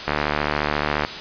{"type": "click train", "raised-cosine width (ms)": 0.5, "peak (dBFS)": -5, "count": 73, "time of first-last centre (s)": [0.08, 1.049], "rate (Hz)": 74.3, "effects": ["white hiss -31 dBFS RMS until 1.2 s", "resampled to 11025 Hz"]}